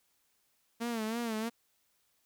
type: tone with vibrato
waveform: sawtooth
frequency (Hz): 227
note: A#3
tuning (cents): -46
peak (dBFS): -29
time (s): 0.8-1.5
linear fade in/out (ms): 20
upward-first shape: sine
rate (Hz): 3.1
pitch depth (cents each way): 86
effects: white hiss -74 dBFS RMS until 2.25 s